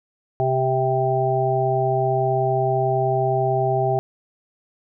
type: harmonic tone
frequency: 130.81 Hz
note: C3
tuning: in tune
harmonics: 1 / 3 / 5 / 6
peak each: -23 / -23 / -23 / -23 dBFS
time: 0.4-3.99 s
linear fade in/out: 0 ms
effects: none